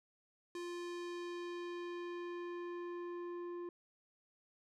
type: tone with low-pass filter sweep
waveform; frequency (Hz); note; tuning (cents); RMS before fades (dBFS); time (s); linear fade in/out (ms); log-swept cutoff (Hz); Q
square; 349.2; F4; 0; -44; 0.55-3.69; 2; 8300 to 940; 0.81
effects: none